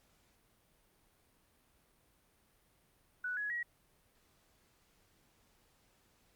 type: tone with pitch steps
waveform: sine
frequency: 1480 / 1680.5 / 1908.3 Hz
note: F#6 / G#6 / A#6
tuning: 0 / +20 / +40 cents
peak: -35 dBFS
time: 3.24-3.63 s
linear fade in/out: 5 ms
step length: 130 ms
effects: pink hiss -71 dBFS RMS until 6.35 s + Opus 48 kbps